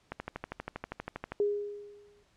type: click train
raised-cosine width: 0.5 ms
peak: -21 dBFS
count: 16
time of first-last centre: 0.12-1.32 s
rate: 12.5 Hz
type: tone with exponential decay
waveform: sine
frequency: 410.7 Hz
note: G#4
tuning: 19 cents flat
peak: -23 dBFS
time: 1.4-2.23 s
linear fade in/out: 1 ms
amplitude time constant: 180 ms
effects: pink hiss -68 dBFS RMS until 2.36 s + low-pass 7000 Hz 12 dB/octave